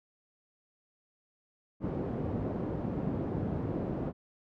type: band-pass noise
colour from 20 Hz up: pink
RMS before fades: -34 dBFS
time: 1.8-4.13 s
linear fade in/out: 50 ms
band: 100 to 460 Hz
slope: 12 dB/octave
effects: none